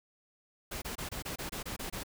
pink noise bursts, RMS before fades -39 dBFS, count 10, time 0.71-2.035 s, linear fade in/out 10 ms, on 110 ms, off 25 ms, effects none

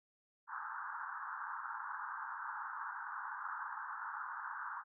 white band-pass noise, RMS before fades -44 dBFS, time 0.47-4.84 s, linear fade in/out 50 ms, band 850 to 1600 Hz, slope 96 dB/octave, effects none

